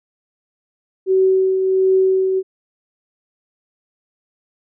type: tone with tremolo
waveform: sine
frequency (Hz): 378.7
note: F#4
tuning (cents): +40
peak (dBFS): -10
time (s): 1.06-2.43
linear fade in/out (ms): 50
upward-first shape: triangle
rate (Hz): 1.4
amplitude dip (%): 45
effects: none

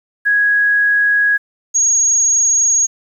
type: tone pair in turn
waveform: sine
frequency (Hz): 1661.2 / 6608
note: G#6 / G#8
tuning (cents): 0 / -10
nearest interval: 2 octaves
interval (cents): 2390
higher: second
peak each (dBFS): -10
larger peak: neither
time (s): 0.25-1.38 / 1.74-2.87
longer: neither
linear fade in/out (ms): 20
effects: 8-bit

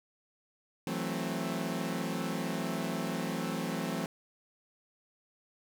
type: chord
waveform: sawtooth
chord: F# half-diminished seventh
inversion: third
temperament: equal with one note detuned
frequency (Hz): 164.81 / 185 / 220 / 264.5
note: E3 / F#3 / A3 / C4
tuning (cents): 0 / 0 / 0 / +19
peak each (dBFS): -34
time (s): 0.87-4.06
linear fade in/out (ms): 2
effects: none

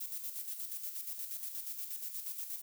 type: noise with tremolo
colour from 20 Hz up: violet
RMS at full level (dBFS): -40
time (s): 0-2.62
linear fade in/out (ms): 10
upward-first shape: square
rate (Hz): 8.4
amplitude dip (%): 50
effects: none

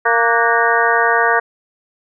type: harmonic tone with a mistuned harmonic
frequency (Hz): 231.7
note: A#3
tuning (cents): -10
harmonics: 2 / 3 / 4 / 5 / 6 / 7 / 8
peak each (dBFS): -19 / -19 / -19 / -19 / -19 / -19 / -19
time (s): 0.05-1.4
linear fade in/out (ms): 10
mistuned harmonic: 6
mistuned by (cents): +99
effects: none

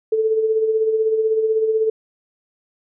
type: tone with tremolo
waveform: sine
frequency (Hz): 440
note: A4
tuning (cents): 0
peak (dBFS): -13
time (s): 0.12-1.9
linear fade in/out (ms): 5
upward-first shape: sine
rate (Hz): 16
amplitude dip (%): 50
effects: none

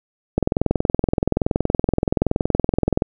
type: click train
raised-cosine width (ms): 2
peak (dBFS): -3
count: 57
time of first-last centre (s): 0.38-3.022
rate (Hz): 21.2
effects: none

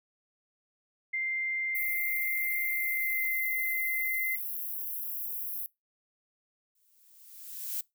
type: tone with pitch glide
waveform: sine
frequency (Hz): 2093 to 2069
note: C7 to C7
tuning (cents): 0 to -20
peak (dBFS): -29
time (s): 1.13-4.36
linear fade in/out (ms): 10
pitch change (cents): -20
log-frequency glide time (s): 2.66-3.46
type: high-pass noise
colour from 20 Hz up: white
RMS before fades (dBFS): -36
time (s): 1.75-5.66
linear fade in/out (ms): 0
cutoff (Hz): 11000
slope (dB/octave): 96
type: noise with exponential growth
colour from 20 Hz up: violet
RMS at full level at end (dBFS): -32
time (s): 6.75-7.81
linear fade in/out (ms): 5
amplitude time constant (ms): 230
effects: noise-tail reverb RT60 0.2 s tail -23 dB re dry

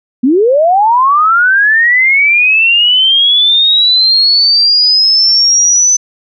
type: linear sweep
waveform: sine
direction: up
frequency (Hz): 233.1 to 6080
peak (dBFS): -5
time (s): 0.23-5.97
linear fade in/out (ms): 10
effects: none

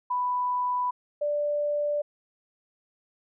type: tone pair in turn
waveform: sine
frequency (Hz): 991 / 587.6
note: B5 / D5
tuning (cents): +6 / +1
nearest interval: major sixth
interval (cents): 905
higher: first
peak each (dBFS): -24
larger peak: neither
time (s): 0.1-0.91 / 1.21-2.02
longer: neither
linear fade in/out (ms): 10
effects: none

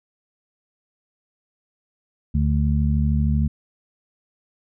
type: harmonic tone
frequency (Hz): 73.1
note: D2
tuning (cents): -7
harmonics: 1 / 2 / 3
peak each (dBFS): -19 / -22 / -24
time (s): 2.34-3.48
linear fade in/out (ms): 10
effects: none

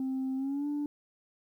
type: tone with pitch glide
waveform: sine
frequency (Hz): 263.3 to 292.1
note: C4 to D4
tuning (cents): +11 to -9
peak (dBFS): -28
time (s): 0-0.86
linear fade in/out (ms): 2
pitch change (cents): +180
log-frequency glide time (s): 0.36-0.67
effects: tanh soft clip ceiling -28 dBFS + 11-bit

